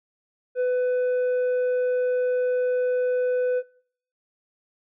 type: tone with tanh clipping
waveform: triangle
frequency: 500 Hz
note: B4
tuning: 21 cents sharp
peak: -21 dBFS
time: 0.55-3.63 s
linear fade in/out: 50 ms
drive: 9 dB
effects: noise-tail reverb RT60 0.6 s tail -23 dB re dry